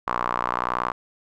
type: tone with band-pass filter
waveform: sawtooth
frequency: 60.8 Hz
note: B1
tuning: 26 cents flat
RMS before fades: -26 dBFS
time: 0.07-0.92 s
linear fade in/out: 5 ms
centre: 1100 Hz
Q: 4.6
effects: none